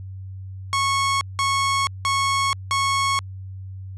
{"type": "tone bursts", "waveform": "sawtooth", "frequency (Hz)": 1100, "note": "C#6", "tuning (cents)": -14, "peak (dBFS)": -15, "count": 4, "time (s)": [0.73, 3.19], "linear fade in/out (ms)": 0, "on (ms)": 480, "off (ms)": 180, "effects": ["added 95 Hz sine -32 dBFS peak until 3.97 s", "resampled to 22050 Hz"]}